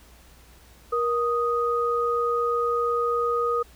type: tone pair together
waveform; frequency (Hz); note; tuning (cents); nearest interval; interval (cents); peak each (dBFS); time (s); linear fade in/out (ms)
sine; 472.9 / 1244.5; A#4 / D#6; +25 / 0; octave + perfect fourth; 1675; -24; 0.92-3.63; 10
effects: added 60 Hz sine -52 dBFS peak until 3.75 s + pink hiss -54 dBFS RMS until 3.75 s